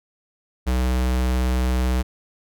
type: tone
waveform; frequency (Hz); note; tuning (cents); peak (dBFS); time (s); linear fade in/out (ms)
square; 63; B1; +35; -19; 0.66-2.03; 20
effects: none